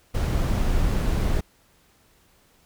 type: noise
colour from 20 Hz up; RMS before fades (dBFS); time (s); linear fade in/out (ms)
brown; -22; 0.14-1.41; 10
effects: pink hiss -60 dBFS RMS until 2.65 s